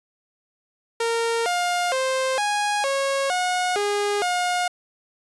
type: tone with pitch steps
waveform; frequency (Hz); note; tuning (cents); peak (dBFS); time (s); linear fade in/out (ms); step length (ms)
sawtooth; 461.4 / 708 / 524 / 827 / 548 / 726 / 409.9 / 716; A#4 / F5 / C5 / G#5 / C#5 / F#5 / G#4 / F5; -18 / +23 / +2 / -8 / -20 / -33 / -23 / +43; -17; 1-4.68; 5; 460
effects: resampled to 24000 Hz